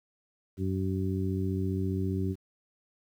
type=harmonic tone; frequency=94.9 Hz; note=F#2; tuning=44 cents sharp; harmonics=1 / 2 / 3 / 4; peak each=-30 / -33 / -35 / -36 dBFS; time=0.57-2.36 s; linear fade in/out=50 ms; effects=10-bit